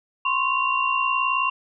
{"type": "tone cluster", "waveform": "sine", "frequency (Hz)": [1032, 1091, 2766], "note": ["C6", "C#6", "F7"], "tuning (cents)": [-24, -28, -17], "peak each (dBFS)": -24, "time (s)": [0.25, 1.5], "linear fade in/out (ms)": 5, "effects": []}